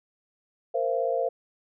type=chord; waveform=sine; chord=Bb suspended second; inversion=none; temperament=equal with one note detuned; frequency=466.2 / 523.3 / 681.3 Hz; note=Bb4 / C5 / F5; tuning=0 / 0 / -43 cents; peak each=-29 / -27 / -28 dBFS; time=0.74-1.29 s; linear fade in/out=10 ms; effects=none